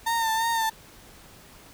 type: tone with vibrato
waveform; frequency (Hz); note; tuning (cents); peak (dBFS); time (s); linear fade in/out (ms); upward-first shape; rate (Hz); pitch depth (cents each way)
35% pulse; 906; A#5; -50; -21; 0.06-0.7; 10; sine; 2.9; 39
effects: pink hiss -50 dBFS RMS until 1.73 s